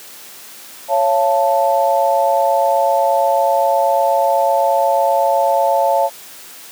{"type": "chord", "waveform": "sine", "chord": "Db augmented", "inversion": "none", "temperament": "equal with one note detuned", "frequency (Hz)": [554.4, 682.5, 880], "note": ["Db5", "F5", "A5"], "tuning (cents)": [0, -40, 0], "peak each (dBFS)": -16, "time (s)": [0.88, 6.1], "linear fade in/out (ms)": 50, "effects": ["white hiss -37 dBFS RMS until 6.71 s", "high-pass 200 Hz 12 dB/octave"]}